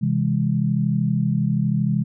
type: chord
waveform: sine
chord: C augmented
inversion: none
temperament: just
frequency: 130.81 / 163.52 / 204.4 Hz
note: C3 / E3 / G#3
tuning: 0 / -14 / -27 cents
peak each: -22 dBFS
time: 0.01-2.04 s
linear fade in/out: 20 ms
effects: none